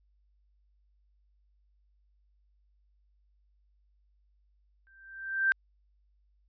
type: tone with exponential growth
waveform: sine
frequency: 1568 Hz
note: G6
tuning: in tune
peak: -20 dBFS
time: 4.87-5.52 s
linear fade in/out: 0 ms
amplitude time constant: 140 ms
effects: added 50 Hz sine -65 dBFS peak until 6.48 s + resampled to 11025 Hz